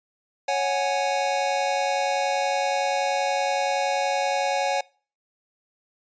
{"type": "chord", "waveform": "square", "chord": "C# suspended fourth", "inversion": "none", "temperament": "equal", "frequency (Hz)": [554.4, 740, 830.6], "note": ["C#5", "F#5", "G#5"], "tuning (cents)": [0, 0, 0], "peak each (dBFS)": -27, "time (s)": [0.48, 4.81], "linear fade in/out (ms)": 5, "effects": ["noise-tail reverb RT60 0.4 s tail -24 dB re dry", "resampled to 16000 Hz"]}